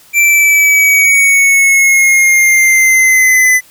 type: exponential sweep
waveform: square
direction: down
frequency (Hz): 2349 to 2007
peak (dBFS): -6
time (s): 0.13-3.61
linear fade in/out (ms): 50
effects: white hiss -43 dBFS RMS until 3.7 s